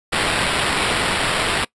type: noise with sample-and-hold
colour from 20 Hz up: blue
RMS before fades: -20 dBFS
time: 0.12-1.65 s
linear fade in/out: 10 ms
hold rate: 6300 Hz
effects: noise-tail reverb RT60 0.1 s tail -22 dB re dry + resampled to 24000 Hz